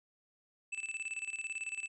square tone with tremolo, 2637 Hz, E7, in tune, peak -36 dBFS, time 0.72-1.88 s, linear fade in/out 10 ms, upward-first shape square, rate 18 Hz, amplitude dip 75%, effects resampled to 24000 Hz

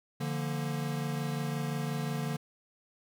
square chord, Bb major, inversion first, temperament equal with one note detuned, 146.83 / 172.41 / 233.1 Hz, D3 / F3 / Bb3, 0 / -22 / 0 cents, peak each -34 / -39 / -39 dBFS, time 0.2-2.37 s, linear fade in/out 10 ms, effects none

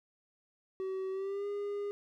triangle tone with pitch glide, 380 to 407.3 Hz, F#4 to G#4, +46 to -34 cents, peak -32 dBFS, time 0.8-1.91 s, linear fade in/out 0 ms, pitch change +120 cents, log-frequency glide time 1.11-1.47 s, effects none

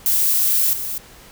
violet noise with level steps, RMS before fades -17 / -26 dBFS, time 0.06-0.98 s, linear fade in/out 0 ms, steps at 0.73 s, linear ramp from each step 2 ms, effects pink hiss -44 dBFS RMS until 1.31 s

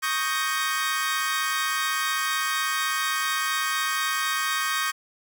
sawtooth chord, Eb dominant seventh, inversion third, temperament equal, 1108.7 / 1244.5 / 1568 / 1864.7 Hz, Db6 / Eb6 / G6 / Bb6, 0 / 0 / 0 / 0 cents, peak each -26 dBFS, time 0.02-4.92 s, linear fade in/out 20 ms, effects none

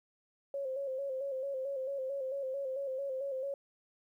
sine tone with vibrato, 539 Hz, C#5, 49 cents flat, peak -34 dBFS, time 0.54-3.54 s, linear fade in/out 2 ms, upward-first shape square, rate 4.5 Hz, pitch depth 53 cents each way, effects 12-bit

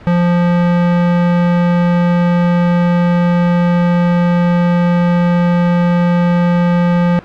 square tone, 174.6 Hz, F3, in tune, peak -10 dBFS, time 0.07-7.19 s, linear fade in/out 0 ms, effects pink hiss -36 dBFS RMS until 7.24 s + low-pass 2000 Hz 12 dB/octave

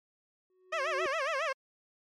triangle tone with exponential growth, 370 Hz, F#4, in tune, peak -29 dBFS, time 0.5-1.06 s, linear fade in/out 1 ms, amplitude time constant 120 ms
15% pulse tone with vibrato, 592 Hz, D5, 14 cents sharp, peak -23 dBFS, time 0.72-1.53 s, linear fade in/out 10 ms, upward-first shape sine, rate 7.3 Hz, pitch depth 200 cents each way
effects low-pass 4000 Hz 12 dB/octave + MP3 96 kbps

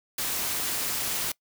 white noise with amplitude modulation, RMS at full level -27 dBFS, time 0.18-1.32 s, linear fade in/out 5 ms, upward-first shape sine, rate 272 Hz, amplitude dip 50%, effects noise-tail reverb RT60 0.1 s tail -23 dB re dry

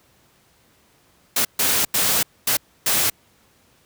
white noise bursts at uneven times, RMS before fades -19 dBFS, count 5, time 1.36-1.45 / 1.59-1.85 / 1.94-2.23 / 2.47-2.57 / 2.86-3.1 s, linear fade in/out 5 ms, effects pink hiss -58 dBFS RMS until 3.85 s + high-pass 60 Hz 12 dB/octave

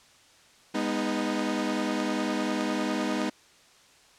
sawtooth chord, G# minor, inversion none, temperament equal with one note detuned, 204.1 / 246.9 / 311.1 Hz, G#3 / B3 / D#4, -30 / 0 / 0 cents, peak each -28 / -27 / -26 dBFS, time 0.74-3.3 s, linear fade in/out 10 ms, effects white hiss -57 dBFS RMS until 4.18 s + low-pass 7000 Hz 12 dB/octave

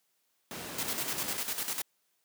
pink noise, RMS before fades -40 dBFS, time 0.51-1.37 s, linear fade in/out 0 ms
white noise with tremolo, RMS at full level -33 dBFS, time 0.78-1.82 s, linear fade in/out 5 ms, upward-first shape square, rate 10 Hz, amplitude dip 60%
effects white hiss -75 dBFS RMS until 2.24 s + high-pass 150 Hz 12 dB/octave

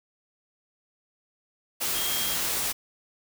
sine tone in noise, 3238 Hz, G#7, 45 cents flat, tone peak -33 dBFS, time 1.94-2.36 s, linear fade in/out 20 ms, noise white, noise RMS -28 dBFS, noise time 1.8-2.73 s, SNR -8 dB, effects none

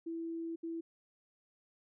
sine tone bursts at uneven times, 330.8 Hz, E4, 6 cents sharp, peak -37 dBFS, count 2, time 0.06-0.56 / 0.63-0.81 s, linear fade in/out 10 ms, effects none

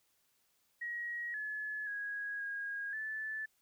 sine tone with pitch steps, 1899 / 1711 / 1654 / 1635 / 1747 Hz, A#6 / A6 / G#6 / G#6 / A6, +32 / -49 / -8 / -28 / -13 cents, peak -37 dBFS, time 0.81-3.46 s, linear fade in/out 10 ms, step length 530 ms, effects white hiss -75 dBFS RMS until 3.61 s

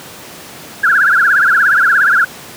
sine tone with vibrato, 1511 Hz, F#6, 36 cents sharp, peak -7 dBFS, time 0.83-2.25 s, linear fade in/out 10 ms, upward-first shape triangle, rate 17 Hz, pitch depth 230 cents each way, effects pink hiss -32 dBFS RMS until 2.56 s + high-pass 150 Hz 12 dB/octave

